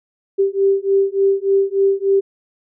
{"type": "beating tone pair", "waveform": "sine", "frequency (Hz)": [390.6, 394], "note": ["G4", "G4"], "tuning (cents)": [-6, 9], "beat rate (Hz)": 3.4, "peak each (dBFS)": -16, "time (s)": [0.38, 2.21], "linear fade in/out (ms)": 20, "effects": []}